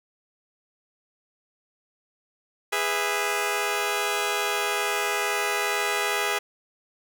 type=chord; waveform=10% pulse; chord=E major; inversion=first; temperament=just; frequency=412 / 494.4 / 659.3 Hz; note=G#4 / B4 / E5; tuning=-14 / +2 / 0 cents; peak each=-18 / -22 / -22 dBFS; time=2.72-6.39 s; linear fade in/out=10 ms; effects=none

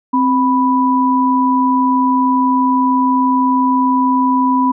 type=tone pair together; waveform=sine; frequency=261.6 / 987.8 Hz; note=C4 / B5; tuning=0 / 0 cents; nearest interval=octave + major seventh; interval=2300 cents; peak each=-13 dBFS; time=0.13-4.72 s; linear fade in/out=10 ms; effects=none

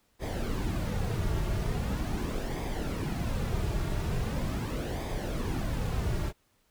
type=noise with flanger; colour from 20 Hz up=brown; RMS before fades=-31 dBFS; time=0.19-6.33 s; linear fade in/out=50 ms; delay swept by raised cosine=0.7 to 4 ms; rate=0.41 Hz; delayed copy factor=-0.55; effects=pink hiss -70 dBFS RMS until 6.7 s

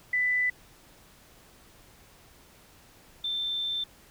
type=tone pair in turn; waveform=sine; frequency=1992 / 3558 Hz; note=B6 / A7; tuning=+14 / +19 cents; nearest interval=minor seventh; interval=1005 cents; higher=second; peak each=-23 / -28 dBFS; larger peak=first; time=0.13-0.5 / 3.24-3.84 s; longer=second; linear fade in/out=5 ms; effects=pink hiss -56 dBFS RMS until 4.1 s

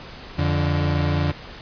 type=tone pair together; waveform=35% pulse; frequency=86.58 / 145.5 Hz; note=F2 / D3; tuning=-14 / -16 cents; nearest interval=major sixth; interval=898 cents; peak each=-20 dBFS; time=0.38-1.32 s; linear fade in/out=10 ms; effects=pink hiss -39 dBFS RMS until 1.61 s + resampled to 11025 Hz

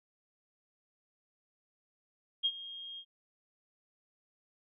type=tone with ADSR envelope; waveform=sine; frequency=3239 Hz; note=G#7; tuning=44 cents flat; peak=-25 dBFS; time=2.43-3.05 s; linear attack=24 ms; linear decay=55 ms; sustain=-17 dB; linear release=66 ms; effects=none

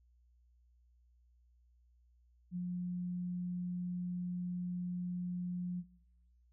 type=tone; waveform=sine; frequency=178.3 Hz; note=F3; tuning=36 cents sharp; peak=-35 dBFS; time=2.51-5.84 s; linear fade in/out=50 ms; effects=noise-tail reverb RT60 0.8 s tail -20 dB re dry + added 60 Hz sine -65 dBFS peak until 6.52 s

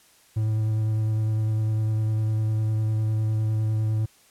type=tone with vibrato; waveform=triangle; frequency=108.9 Hz; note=A2; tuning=17 cents flat; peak=-19 dBFS; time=0.36-4.06 s; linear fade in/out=10 ms; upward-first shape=sine; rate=9.9 Hz; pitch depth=13 cents each way; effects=white hiss -57 dBFS RMS until 4.3 s + low-pass 12000 Hz 12 dB/octave

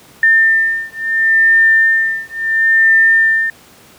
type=beating tone pair; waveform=sine; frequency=1799 / 1799.73 Hz; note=A6 / A6; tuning=+38 / +39 cents; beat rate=0.73 Hz; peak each=-12 dBFS; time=0.23-3.5 s; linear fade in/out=2 ms; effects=pink hiss -43 dBFS RMS until 3.98 s + high-pass 100 Hz 12 dB/octave

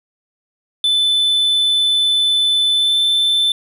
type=tone with pitch glide; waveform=triangle; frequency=3512 to 3536 Hz; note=A7 to A7; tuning=-4 to +8 cents; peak=-11 dBFS; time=0.84-3.52 s; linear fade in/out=2 ms; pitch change=+12 cents; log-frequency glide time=2.73-2.98 s; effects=none

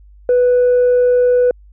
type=tone; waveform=sine; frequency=493.9 Hz; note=B4; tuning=in tune; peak=-7 dBFS; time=0.29-1.51 s; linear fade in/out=2 ms; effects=tanh soft clip ceiling -7 dBFS + added 50 Hz sine -40 dBFS peak until 1.72 s

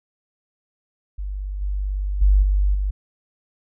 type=tone with level steps; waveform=sine; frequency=49 Hz; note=G1; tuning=in tune; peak=-25 / -21 / -11 / -15 / -19 dBFS; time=1.18-2.91 s; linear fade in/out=10 ms; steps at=1.61 / 2.21 / 2.42 / 2.74 s; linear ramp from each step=10 ms; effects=none

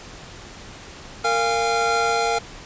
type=tone cluster; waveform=square; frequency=460.8 / 695 / 816 / 1381 Hz; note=A#4 / F5 / G#5 / F6; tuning=-20 / -9 / -31 / -20 cents; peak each=-25 dBFS; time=1.24-2.39 s; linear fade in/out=10 ms; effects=pink hiss -40 dBFS RMS until 2.65 s + resampled to 16000 Hz

